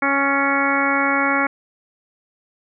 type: harmonic tone with a mistuned harmonic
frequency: 277.2 Hz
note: C#4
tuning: in tune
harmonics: 1 / 2 / 3 / 4 / 5 / 6 / 7 / 8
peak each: -23 / -26 / -25 / -24 / -22 / -26 / -27 / -23 dBFS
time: 0.02-1.47 s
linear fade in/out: 5 ms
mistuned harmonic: 6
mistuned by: +30 cents
effects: none